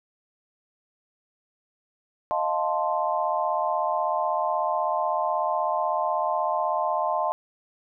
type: chord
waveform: sine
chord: F dominant seventh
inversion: third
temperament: equal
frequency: 622.3 / 698.5 / 880 / 1046.5 Hz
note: Eb5 / F5 / A5 / C6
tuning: 0 / 0 / 0 / 0 cents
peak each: -28 dBFS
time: 2.31-7.32 s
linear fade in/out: 0 ms
effects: none